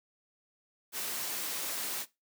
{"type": "noise", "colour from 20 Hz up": "white", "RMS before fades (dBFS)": -36, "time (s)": [0.92, 2.06], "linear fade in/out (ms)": 50, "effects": ["noise-tail reverb RT60 0.2 s tail -17 dB re dry", "high-pass 200 Hz 12 dB/octave"]}